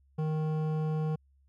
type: tone with hard clipping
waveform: sine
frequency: 155.56 Hz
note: D#3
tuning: in tune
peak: -30 dBFS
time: 0.18-1.16 s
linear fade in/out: 10 ms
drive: 12 dB
effects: added 68 Hz sine -62 dBFS peak until 1.48 s